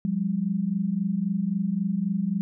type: tone pair together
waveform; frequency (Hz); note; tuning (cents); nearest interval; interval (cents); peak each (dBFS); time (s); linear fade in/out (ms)
sine; 177.85 / 201.6; F3 / G3; +32 / +49; major second; 217; -27 / -25; 0.05-2.41; 0
effects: none